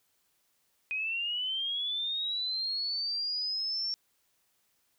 sine linear sweep, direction up, 2489 to 5480 Hz, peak -30 dBFS, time 0.91-3.94 s, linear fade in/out 0 ms, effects white hiss -73 dBFS RMS until 4.98 s

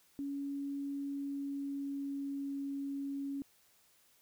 sine tone with pitch glide, 280.4 to 278.1 Hz, C#4 to C#4, +20 to +6 cents, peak -36 dBFS, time 0.19-3.42 s, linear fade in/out 0 ms, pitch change -14 cents, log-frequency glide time 1.04-2.59 s, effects white hiss -68 dBFS RMS until 4.21 s

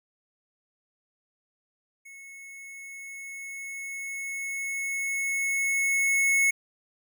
square tone with level ramp, 2193 Hz, C#7, 19 cents flat, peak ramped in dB -45 to -20 dBFS, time 2.05-6.51 s, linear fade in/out 10 ms, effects none

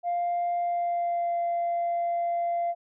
sine tone with pitch glide, 698.5 to 689.3 Hz, F5 to F5, 0 to -23 cents, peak -23 dBFS, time 0.03-2.75 s, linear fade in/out 50 ms, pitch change -23 cents, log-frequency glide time 0.57-1.38 s, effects tanh soft clip ceiling -22 dBFS

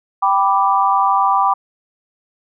sine chord, G major, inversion none, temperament equal, 784 / 987.8 / 1174.7 Hz, G5 / B5 / D6, 0 / 0 / 0 cents, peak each -16 dBFS, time 0.22-1.54 s, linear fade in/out 10 ms, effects none

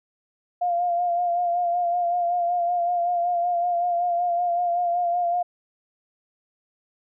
sine tone with vibrato, 700 Hz, F5, 4 cents sharp, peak -20 dBFS, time 0.61-5.43 s, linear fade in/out 10 ms, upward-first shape sine, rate 5.3 Hz, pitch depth 34 cents each way, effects none

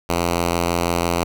5% pulse tone, 86 Hz, F2, 26 cents flat, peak -7 dBFS, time 0.09-1.24 s, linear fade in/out 5 ms, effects none

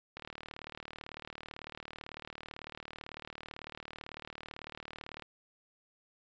click train, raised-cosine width 0.3 ms, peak -27 dBFS, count 193, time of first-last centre 0.17-5.223 s, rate 38 Hz, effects resampled to 16000 Hz

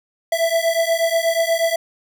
square beating tone pair, 659.3 / 667.6 Hz, E5 / E5, 0 / +22 cents, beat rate 8.3 Hz, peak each -20 dBFS, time 0.32-1.76 s, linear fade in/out 5 ms, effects none

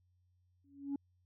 sine tone with exponential growth, 280.2 Hz, C#4, 19 cents sharp, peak -30 dBFS, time 0.64-0.96 s, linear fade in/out 5 ms, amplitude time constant 69 ms, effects tanh soft clip ceiling -32 dBFS + added 90 Hz sine -70 dBFS peak until 1.25 s

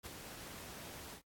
pink noise with ADSR envelope, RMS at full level -43 dBFS, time 0.03-1.22 s, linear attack 36 ms, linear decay 4 ms, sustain -6 dB, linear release 86 ms, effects high-pass 60 Hz 12 dB/octave + AAC 64 kbps

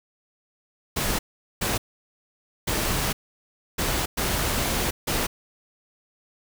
pink noise bursts at uneven times, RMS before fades -25 dBFS, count 6, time 0.96-1.19 / 1.61-1.78 / 2.67-3.13 / 3.78-4.06 / 4.17-4.91 / 5.07-5.27 s, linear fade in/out 10 ms, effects none

